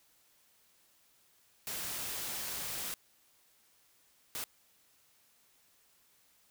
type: noise bursts at uneven times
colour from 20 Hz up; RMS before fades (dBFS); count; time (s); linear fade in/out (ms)
white; -39; 2; 1.67-2.94 / 4.35-4.44; 0
effects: white hiss -68 dBFS RMS until 6.5 s